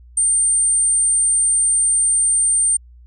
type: tone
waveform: sine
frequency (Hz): 8870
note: C#9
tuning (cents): 0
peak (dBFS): -12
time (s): 0.17-2.77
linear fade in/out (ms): 5
effects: tanh soft clip ceiling -9 dBFS + added 60 Hz sine -41 dBFS peak until 3.06 s